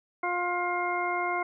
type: harmonic tone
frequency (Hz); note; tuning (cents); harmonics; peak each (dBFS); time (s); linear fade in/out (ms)
353.6; F4; +22; 1 / 2 / 3 / 4 / 6; -34 / -31 / -32 / -36 / -33; 0.23-1.43; 5
effects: none